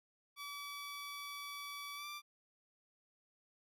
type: tone with pitch glide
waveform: 15% pulse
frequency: 1147 to 1177.9 Hz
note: D6 to D6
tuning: -41 to +5 cents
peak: -38 dBFS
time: 0.36-2.22 s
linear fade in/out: 50 ms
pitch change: +46 cents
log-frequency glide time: 1.95-2.07 s
effects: none

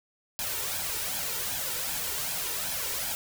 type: noise with flanger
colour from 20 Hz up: white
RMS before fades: -32 dBFS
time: 0.39-3.15 s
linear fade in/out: 0 ms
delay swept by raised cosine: 1.2 to 2.2 ms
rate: 2.6 Hz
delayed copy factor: +0.6
effects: none

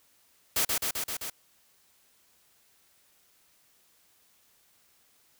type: noise with echo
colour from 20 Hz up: white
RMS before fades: -26 dBFS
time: 0.56-0.65 s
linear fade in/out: 5 ms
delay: 130 ms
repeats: 5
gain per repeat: -2 dB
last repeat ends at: 1.3 s
effects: white hiss -65 dBFS RMS until 5.39 s

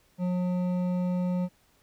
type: tone with hard clipping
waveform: triangle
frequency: 180 Hz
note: F#3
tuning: 47 cents flat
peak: -27 dBFS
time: 0.18-1.49 s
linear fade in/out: 50 ms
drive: 13 dB
effects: pink hiss -65 dBFS RMS until 1.82 s

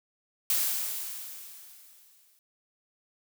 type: noise with exponential decay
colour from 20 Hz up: blue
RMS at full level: -25 dBFS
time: 0.5-2.39 s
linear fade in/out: 1 ms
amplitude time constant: 410 ms
effects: none

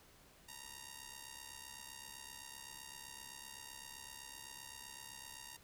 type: ring-modulated tone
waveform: 5% pulse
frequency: 932.3 Hz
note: A#5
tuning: in tune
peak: -35 dBFS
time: 0.48-5.57 s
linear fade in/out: 10 ms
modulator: 33.9 Hz
effects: pink hiss -64 dBFS RMS until 5.63 s

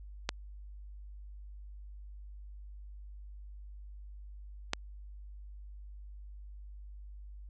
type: clicks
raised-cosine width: 0.2 ms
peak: -12 dBFS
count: 2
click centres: 0.291 / 4.734 s
effects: added 50 Hz sine -45 dBFS peak until 7.49 s + resampled to 24000 Hz

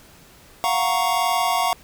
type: chord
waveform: square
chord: Gb major seventh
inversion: third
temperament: equal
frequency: 698.5 / 740 / 932.3 / 1108.7 Hz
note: F5 / Gb5 / Bb5 / Db6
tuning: 0 / 0 / 0 / 0 cents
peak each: -25 dBFS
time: 0.64-1.73 s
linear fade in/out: 0 ms
effects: pink hiss -49 dBFS RMS until 1.83 s

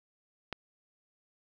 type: click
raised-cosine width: 0.3 ms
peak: -19 dBFS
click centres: 0.527 s
effects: none

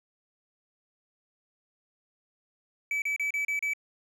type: tone bursts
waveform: triangle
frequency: 2298 Hz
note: D7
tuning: 38 cents flat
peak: -25 dBFS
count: 6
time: 2.91-3.735 s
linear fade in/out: 2 ms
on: 110 ms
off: 33 ms
effects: none

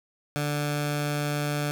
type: tone with notch filter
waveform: 15% pulse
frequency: 146.83 Hz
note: D3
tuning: in tune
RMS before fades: -28 dBFS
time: 0.36-1.71 s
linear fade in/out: 0 ms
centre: 370 Hz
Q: 1.4
effects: none

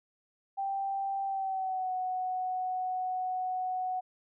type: tone with pitch glide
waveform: sine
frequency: 784 to 740 Hz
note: G5 to F#5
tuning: 0 to 0 cents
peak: -30 dBFS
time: 0.57-4.01 s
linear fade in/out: 20 ms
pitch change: -100 cents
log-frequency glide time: 1.25-1.92 s
effects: none

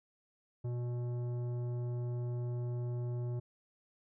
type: tone with tanh clipping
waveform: sine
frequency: 121.5 Hz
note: B2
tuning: 28 cents flat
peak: -36 dBFS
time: 0.64-3.4 s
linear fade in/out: 10 ms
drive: 12 dB
effects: none

